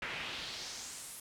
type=noise with band-pass filter sweep; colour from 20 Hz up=brown; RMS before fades=-43 dBFS; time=0.02-1.2 s; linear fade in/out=2 ms; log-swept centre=2100 to 11000 Hz; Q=2.2; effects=none